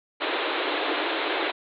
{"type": "band-pass noise", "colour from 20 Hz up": "pink", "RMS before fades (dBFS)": -27, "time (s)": [0.2, 1.52], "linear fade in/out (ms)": 20, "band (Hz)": [290, 4000], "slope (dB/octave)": 96, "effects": []}